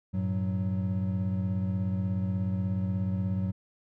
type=tone cluster; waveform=triangle; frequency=96.6 / 113.2 / 186.4 Hz; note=G2 / A2 / F#3; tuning=-25 / +50 / +13 cents; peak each=-28 / -34 / -28 dBFS; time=0.13-3.52 s; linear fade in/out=20 ms; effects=none